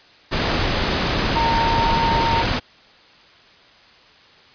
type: tone in noise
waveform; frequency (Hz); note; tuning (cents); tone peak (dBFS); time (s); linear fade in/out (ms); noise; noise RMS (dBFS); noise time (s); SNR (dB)
sine; 919; A#5; -25; -18; 1.35-2.43; 20; pink; -20; 0.31-2.6; -1
effects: white hiss -49 dBFS RMS until 4.54 s + resampled to 11025 Hz